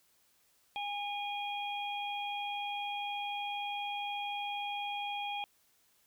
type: harmonic tone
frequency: 817 Hz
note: G#5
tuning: 29 cents flat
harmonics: 1 / 3 / 4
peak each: -37 / -41 / -42 dBFS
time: 0.76-5.44 s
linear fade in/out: 0 ms
effects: white hiss -70 dBFS RMS until 6.06 s